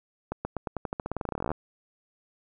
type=accelerating click train; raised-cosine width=1 ms; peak=-16 dBFS; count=25; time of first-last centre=0.32-1.516 s; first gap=130 ms; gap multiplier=0.9; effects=none